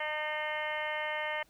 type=harmonic tone with a mistuned harmonic; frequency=304.4 Hz; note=D#4; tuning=38 cents flat; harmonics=2 / 3 / 4 / 5 / 6 / 7 / 8 / 9 / 10; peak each=-38 / -39 / -45 / -47 / -38 / -38 / -51 / -49 / -45 dBFS; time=0-1.43 s; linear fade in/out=5 ms; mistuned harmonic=5; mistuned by=+18 cents; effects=pink hiss -66 dBFS RMS until 1.49 s

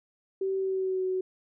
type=tone with pitch glide; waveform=sine; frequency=384.5 to 372.9 Hz; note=G4 to F#4; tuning=-33 to +14 cents; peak=-26 dBFS; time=0.41-1.21 s; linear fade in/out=5 ms; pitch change=-53 cents; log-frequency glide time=0.57-1.04 s; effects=none

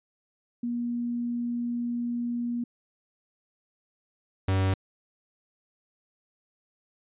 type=tone pair in turn; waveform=sine / 45% pulse; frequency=239 / 95.34 Hz; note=A#3 / G2; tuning=+43 / -48 cents; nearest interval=octave + major third; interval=1591 cents; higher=first; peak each=-27 / -22 dBFS; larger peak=second; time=0.63-2.64 / 4.48-4.74 s; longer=first; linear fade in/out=5 ms; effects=resampled to 8000 Hz

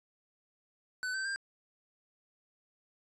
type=tone with pitch steps; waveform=square; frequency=1505 / 1548.2 / 1592.7 Hz; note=F#6 / G6 / G6; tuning=+29 / -22 / +27 cents; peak=-34 dBFS; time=1.03-1.36 s; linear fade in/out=0 ms; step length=110 ms; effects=resampled to 22050 Hz + 11-bit

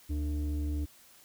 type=tone pair together; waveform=sine; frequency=73.2 / 296.4 Hz; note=D2 / D4; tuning=-5 / +16 cents; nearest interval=2 octaves; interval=2421 cents; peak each=-28 / -35 dBFS; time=0.09-0.86 s; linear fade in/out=20 ms; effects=tanh soft clip ceiling -27 dBFS + white hiss -58 dBFS RMS until 1.24 s

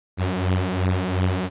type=beating tone pair; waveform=sawtooth; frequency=90.9 / 93.7 Hz; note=F#2 / F#2; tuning=-30 / +22 cents; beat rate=2.8 Hz; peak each=-19 dBFS; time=0.17-1.5 s; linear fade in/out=50 ms; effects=resampled to 8000 Hz + 9-bit

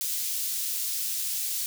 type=high-pass noise; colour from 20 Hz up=white; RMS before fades=-30 dBFS; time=0.01-1.66 s; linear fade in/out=0 ms; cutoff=4100 Hz; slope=12 dB/octave; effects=none

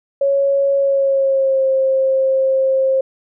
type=tone with pitch glide; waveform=sine; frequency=554.4 to 531.5 Hz; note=C#5 to C5; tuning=0 to +27 cents; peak=-12 dBFS; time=0.21-3.01 s; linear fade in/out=5 ms; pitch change=-73 cents; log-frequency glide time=0.77-1.66 s; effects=none

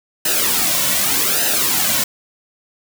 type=noise with flanger; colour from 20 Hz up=white; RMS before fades=-17 dBFS; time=0.25-2.04 s; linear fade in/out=5 ms; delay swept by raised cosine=0.88 to 2.48 ms; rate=0.84 Hz; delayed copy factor=-0.7; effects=none

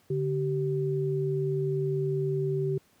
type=tone pair together; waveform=sine; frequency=144.2 / 385 Hz; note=D3 / G4; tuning=-31 / -31 cents; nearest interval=octave + perfect fourth; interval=1700 cents; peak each=-28 dBFS; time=0.1-2.78 s; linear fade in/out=5 ms; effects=pink hiss -64 dBFS RMS until 3 s + high-pass 80 Hz 12 dB/octave

